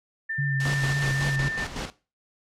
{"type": "tone", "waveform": "sine", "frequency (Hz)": 1789, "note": "A6", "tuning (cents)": 28, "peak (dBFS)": -27, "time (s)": [0.29, 1.65], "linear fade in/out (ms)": 10}
{"type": "tone with vibrato", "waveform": "sine", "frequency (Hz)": 138.59, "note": "C#3", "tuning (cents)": 0, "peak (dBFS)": -23, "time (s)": [0.38, 1.49], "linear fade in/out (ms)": 10, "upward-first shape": "sine", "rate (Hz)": 3.7, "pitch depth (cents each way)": 44}
{"type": "noise", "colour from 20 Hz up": "white", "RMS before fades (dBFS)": -33, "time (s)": [0.6, 1.36], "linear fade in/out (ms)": 2}
{"type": "noise with tremolo", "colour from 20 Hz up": "pink", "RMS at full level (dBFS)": -31, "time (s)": [0.65, 1.9], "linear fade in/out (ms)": 0, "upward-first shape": "square", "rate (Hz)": 5.4, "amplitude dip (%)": 60}
{"effects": ["noise-tail reverb RT60 0.3 s tail -17 dB re dry", "low-pass 6000 Hz 12 dB/octave"]}